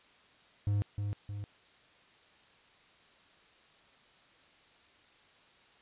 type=tone with echo; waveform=triangle; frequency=102.2 Hz; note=G#2; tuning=27 cents flat; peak=-25 dBFS; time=0.67-0.82 s; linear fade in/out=0 ms; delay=310 ms; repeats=2; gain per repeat=-5 dB; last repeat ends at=1.44 s; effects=white hiss -62 dBFS RMS until 5.81 s + resampled to 8000 Hz